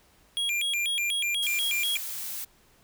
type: tone with vibrato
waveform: square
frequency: 2807 Hz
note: F7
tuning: 8 cents sharp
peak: -26 dBFS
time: 0.37-1.97 s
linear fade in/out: 0 ms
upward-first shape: square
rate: 4.1 Hz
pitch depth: 280 cents each way
type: noise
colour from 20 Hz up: blue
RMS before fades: -35 dBFS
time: 1.42-2.45 s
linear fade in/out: 10 ms
effects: pink hiss -61 dBFS RMS until 2.83 s